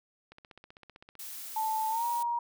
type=click train; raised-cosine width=0.3 ms; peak=-34 dBFS; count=14; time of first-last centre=0.32-1.153 s; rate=15.6 Hz
type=noise; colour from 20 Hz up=blue; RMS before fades=-42 dBFS; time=1.19-2.23 s; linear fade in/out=5 ms
type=tone with pitch glide; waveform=sine; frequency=878 to 946.5 Hz; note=A5 to A#5; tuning=-4 to +26 cents; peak=-28 dBFS; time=1.56-2.39 s; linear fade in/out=5 ms; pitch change=+130 cents; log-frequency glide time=1.89-2.04 s
effects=none